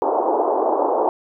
white band-pass noise, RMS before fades -19 dBFS, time 0.02-1.09 s, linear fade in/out 0 ms, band 310 to 940 Hz, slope 48 dB/octave, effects none

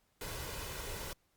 pink noise with comb filter, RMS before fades -42 dBFS, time 0.21-1.13 s, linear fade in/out 2 ms, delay 2 ms, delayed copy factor +0.5, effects pink hiss -75 dBFS RMS until 1.36 s + Opus 48 kbps

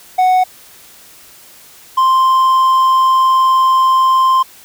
triangle tone pair in turn, 740 / 1046.5 Hz, F#5 / C6, 0 / 0 cents, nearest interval tritone, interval 600 cents, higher second, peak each -6 dBFS, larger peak neither, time 0.18-0.44 / 1.97-4.43 s, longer second, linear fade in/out 10 ms, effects white hiss -41 dBFS RMS until 4.64 s

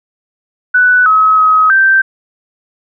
sine tone with pitch steps, 1488 / 1280 / 1269 / 1563 Hz, F#6 / D#6 / D#6 / G6, +9 / +49 / +34 / -6 cents, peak -5 dBFS, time 0.74-2.02 s, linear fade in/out 10 ms, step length 320 ms, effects none

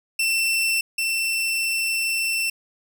sawtooth tone pair in turn, 2687 / 2687 Hz, E7 / E7, +33 / +33 cents, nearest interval unison, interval 0 cents, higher neither, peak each -16 / -18 dBFS, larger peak first, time 0.19-0.81 / 0.98-2.5 s, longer second, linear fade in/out 5 ms, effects none

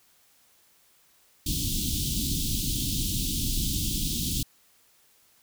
pink band-stop noise, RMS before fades -28 dBFS, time 1.46-4.43 s, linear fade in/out 5 ms, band 310 to 3100 Hz, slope 48 dB/octave, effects white hiss -62 dBFS RMS until 5.42 s

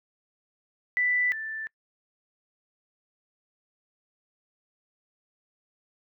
sine tone pair in turn, 1982 / 1765.8 Hz, B6 / A6, +6 / +6 cents, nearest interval major second, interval 200 cents, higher first, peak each -22 / -32 dBFS, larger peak first, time 0.97-1.32 / 1.32-1.67 s, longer neither, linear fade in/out 0 ms, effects noise-tail reverb RT60 0.1 s tail -25 dB re dry

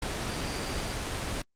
sine tone in noise, 4700 Hz, D8, 1 cent sharp, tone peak -43 dBFS, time 0.3-0.94 s, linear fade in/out 5 ms, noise pink, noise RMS -32 dBFS, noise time 0.02-1.42 s, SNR -14 dB, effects low-pass 8000 Hz 12 dB/octave + Opus 32 kbps

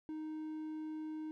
triangle tone, 311.1 Hz, D#4, in tune, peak -38 dBFS, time 0.09-1.31 s, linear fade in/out 0 ms, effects none

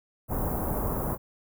pink band-stop noise, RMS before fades -29 dBFS, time 0.28-1.18 s, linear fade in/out 50 ms, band 1100 to 13000 Hz, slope 24 dB/octave, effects none

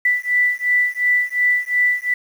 sine beating tone pair, 1975.5 / 1978.3 Hz, B6 / B6, 0 / +2 cents, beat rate 2.8 Hz, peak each -18 dBFS, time 0.05-2.14 s, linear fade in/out 5 ms, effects 7-bit

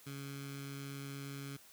15% pulse tone with notch filter, 139.1 Hz, C#3, 6 cents sharp, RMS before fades -45 dBFS, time 0.06-1.57 s, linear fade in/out 10 ms, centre 620 Hz, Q 0.52, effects white hiss -60 dBFS RMS until 1.72 s + high-pass 60 Hz 12 dB/octave

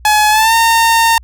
sawtooth tone with pitch glide, 848 to 914.1 Hz, G#5 to A#5, +36 to -34 cents, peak -4 dBFS, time 0.05-1.18 s, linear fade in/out 2 ms, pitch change +130 cents, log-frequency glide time 0.3-0.54 s, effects added 60 Hz sine -35 dBFS peak until 1.23 s

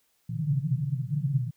white band-pass noise, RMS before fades -28 dBFS, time 0.29-1.51 s, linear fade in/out 5 ms, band 120 to 160 Hz, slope 96 dB/octave, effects white hiss -70 dBFS RMS until 1.56 s

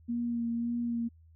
sine tone with vibrato, 235.3 Hz, A#3, 16 cents sharp, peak -29 dBFS, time 0.08-1.09 s, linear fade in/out 20 ms, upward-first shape sine, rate 1.8 Hz, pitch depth 20 cents each way, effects added 81 Hz sine -55 dBFS peak until 1.35 s

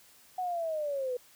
sine linear sweep, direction down, 745 to 486.5 Hz, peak -30 dBFS, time 0.38-1.17 s, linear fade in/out 5 ms, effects white hiss -59 dBFS RMS until 1.35 s

